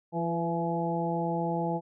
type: harmonic tone with a mistuned harmonic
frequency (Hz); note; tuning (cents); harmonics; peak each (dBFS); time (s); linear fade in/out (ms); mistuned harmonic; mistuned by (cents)
168.9; E3; +42; 1 / 2 / 3 / 4 / 5; -31 / -34 / -35 / -35 / -33; 0.12-1.81; 50; 3; -24
effects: none